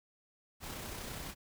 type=noise with amplitude modulation; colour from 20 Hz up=pink; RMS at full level=-42 dBFS; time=0.6-1.35 s; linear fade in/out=50 ms; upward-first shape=sine; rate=31.9 Hz; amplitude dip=30%; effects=none